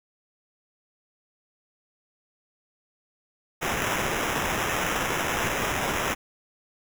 blue noise with sample-and-hold, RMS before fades -27 dBFS, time 3.61-6.15 s, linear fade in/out 20 ms, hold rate 4410 Hz, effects none

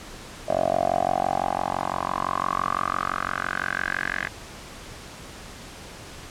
10% pulse tone with band-pass filter sweep, 45.9 Hz, F#1, 13 cents flat, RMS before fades -26 dBFS, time 0.48-4.28 s, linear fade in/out 10 ms, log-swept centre 620 to 1800 Hz, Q 6.3, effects pink hiss -41 dBFS RMS until 6.3 s + low-pass 9000 Hz 12 dB/octave

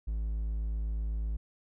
triangle tone, 54 Hz, A1, 32 cents flat, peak -28 dBFS, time 0.07-1.37 s, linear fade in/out 10 ms, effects none

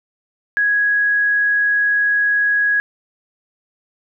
sine tone, 1663 Hz, G#6, 2 cents sharp, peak -13 dBFS, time 0.57-2.8 s, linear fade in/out 0 ms, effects none

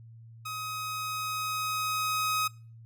sawtooth tone with level ramp, 1264 Hz, D#6, 27 cents sharp, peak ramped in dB -31 to -22 dBFS, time 0.45-2.48 s, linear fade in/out 10 ms, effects noise-tail reverb RT60 0.4 s tail -23 dB re dry + added 114 Hz sine -47 dBFS peak until 2.85 s

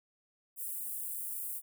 white high-pass noise, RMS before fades -39 dBFS, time 0.56-1.62 s, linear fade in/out 50 ms, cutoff 8600 Hz, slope 48 dB/octave, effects none

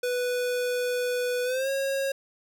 square tone with pitch glide, 493.9 to 544.9 Hz, B4 to C#5, 0 to -30 cents, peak -26 dBFS, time 0.03-2.12 s, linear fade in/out 5 ms, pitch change +170 cents, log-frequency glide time 1.44-1.69 s, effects none

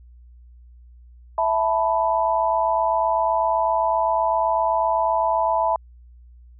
sine chord, E suspended fourth, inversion none, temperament equal, 659.3 / 880 / 987.8 Hz, E5 / A5 / B5, 0 / 0 / 0 cents, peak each -22 dBFS, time 1.38-5.76 s, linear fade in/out 2 ms, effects added 60 Hz sine -44 dBFS peak until 6.59 s

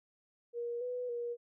sine tone with pitch steps, 474.4 / 495.1 / 476.4 Hz, A#4 / B4 / A#4, +30 / +4 / +38 cents, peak -35 dBFS, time 0.53-1.37 s, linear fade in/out 50 ms, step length 280 ms, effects none

